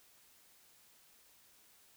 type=silence; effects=white hiss -65 dBFS RMS until 1.96 s